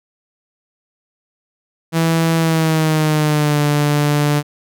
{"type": "tone with pitch glide", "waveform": "sawtooth", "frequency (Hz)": [164.1, 147.04], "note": ["E3", "D3"], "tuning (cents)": [-8, 2], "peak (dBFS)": -9, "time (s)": [1.92, 4.43], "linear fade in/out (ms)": 50, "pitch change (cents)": -190, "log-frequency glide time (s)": [2.37, 3.61], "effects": []}